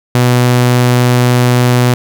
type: tone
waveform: sawtooth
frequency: 123.47 Hz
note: B2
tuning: in tune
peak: -3 dBFS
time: 0.15-1.94 s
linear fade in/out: 0 ms
effects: none